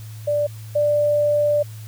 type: tone pair in turn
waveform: sine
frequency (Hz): 587.3 / 589.4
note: D5 / D5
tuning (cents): 0 / +6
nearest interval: unison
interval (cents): 6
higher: second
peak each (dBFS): -17 / -15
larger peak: second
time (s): 0.27-0.47 / 0.75-1.63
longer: second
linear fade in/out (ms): 10
effects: added 109 Hz sine -33 dBFS peak until 1.87 s + white hiss -47 dBFS RMS until 1.87 s